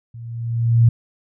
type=tone with level ramp; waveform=sine; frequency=116.54 Hz; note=A#2; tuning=in tune; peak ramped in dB=-33 to -7 dBFS; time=0.14-0.89 s; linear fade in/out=5 ms; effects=none